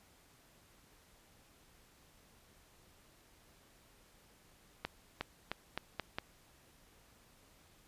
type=accelerating click train; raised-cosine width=0.3 ms; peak=-20 dBFS; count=6; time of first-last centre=4.85-6.185 s; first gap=360 ms; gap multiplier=0.85; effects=pink hiss -65 dBFS RMS until 7.87 s + resampled to 32000 Hz